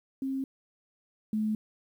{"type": "tone pair in turn", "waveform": "sine", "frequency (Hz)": [267.8, 215.4], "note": ["C4", "A3"], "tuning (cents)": [40, -37], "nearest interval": "major third", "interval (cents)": 377, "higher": "first", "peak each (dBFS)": [-29, -26], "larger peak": "second", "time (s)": [[0.22, 0.44], [1.33, 1.55]], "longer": "neither", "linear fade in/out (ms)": 2, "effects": ["10-bit"]}